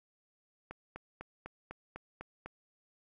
click train, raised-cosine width 0.5 ms, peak -28 dBFS, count 8, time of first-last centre 0.71-2.46 s, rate 4 Hz, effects none

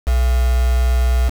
sine tone with quantisation, 61.74 Hz, B1, in tune, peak -12 dBFS, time 0.06-1.3 s, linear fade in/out 20 ms, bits 4, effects none

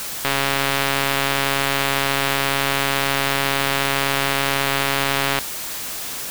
click train, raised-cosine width 0.3 ms, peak -3 dBFS, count 710, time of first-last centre 0.25-5.388 s, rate 138 Hz, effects white hiss -29 dBFS RMS until 6.3 s

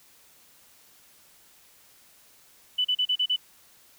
sine tone bursts, 2988 Hz, F#7, 16 cents sharp, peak -21 dBFS, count 6, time 2.78-3.363 s, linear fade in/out 10 ms, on 68 ms, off 35 ms, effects white hiss -57 dBFS RMS until 3.98 s

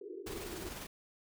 white band-pass noise, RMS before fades -46 dBFS, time 0.01-0.69 s, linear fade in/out 5 ms, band 320 to 440 Hz, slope 96 dB/octave
pink noise with tremolo, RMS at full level -43 dBFS, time 0.26-0.87 s, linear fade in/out 10 ms, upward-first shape sine, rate 20 Hz, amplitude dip 40%
effects none

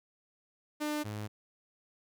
sawtooth tone pair in turn, 299.8 / 105.35 Hz, D4 / G#2, +36 / +25 cents, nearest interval octave + tritone, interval 1811 cents, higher first, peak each -28 / -33 dBFS, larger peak first, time 0.8-1.04 / 1.04-1.28 s, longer neither, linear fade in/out 20 ms, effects none

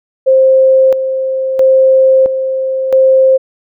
sine tone with tremolo, 527 Hz, C5, 12 cents sharp, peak -4 dBFS, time 0.26-3.38 s, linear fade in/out 20 ms, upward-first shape square, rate 0.75 Hz, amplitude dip 60%, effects none

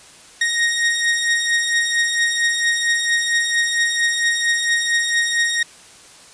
sawtooth beating tone pair, 1864.7 / 1869.1 Hz, A#6 / A#6, 0 / +4 cents, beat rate 4.4 Hz, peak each -19 / -14 dBFS, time 0.41-5.63 s, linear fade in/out 5 ms, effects white hiss -44 dBFS RMS until 6.33 s + resampled to 22050 Hz

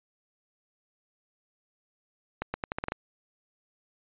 accelerating click train, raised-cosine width 0.5 ms, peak -15 dBFS, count 8, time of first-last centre 2.42-2.92 s, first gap 120 ms, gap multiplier 0.82, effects resampled to 8000 Hz

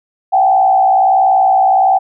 sine tone with frequency modulation, 767 Hz, G5, 38 cents flat, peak -7 dBFS, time 0.32-1.99 s, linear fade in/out 20 ms, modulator 61.3 Hz, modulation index 0.83, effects none

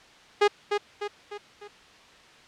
sawtooth tone with echo, 411.8 Hz, G#4, 15 cents flat, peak -13 dBFS, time 0.41-0.48 s, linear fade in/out 10 ms, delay 300 ms, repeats 4, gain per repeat -6 dB, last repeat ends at 1.68 s, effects white hiss -52 dBFS RMS until 2.47 s + low-pass 4000 Hz 12 dB/octave

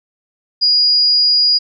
sine tone, 4883 Hz, D#8, 33 cents flat, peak -9 dBFS, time 0.61-1.59 s, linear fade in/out 20 ms, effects none

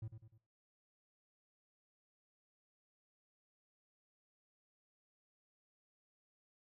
triangle tone with echo, 110 Hz, A2, in tune, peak -40 dBFS, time 0.02-0.08 s, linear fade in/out 5 ms, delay 100 ms, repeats 3, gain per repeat -7 dB, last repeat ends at 0.38 s, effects noise-tail reverb RT60 0.3 s tail -19 dB re dry

